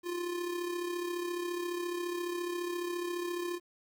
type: tone with amplitude modulation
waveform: square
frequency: 350.1 Hz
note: F4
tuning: 4 cents sharp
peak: -32 dBFS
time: 0.03-3.6 s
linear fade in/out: 50 ms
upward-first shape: sine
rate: 34.5 Hz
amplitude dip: 50%
effects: 11-bit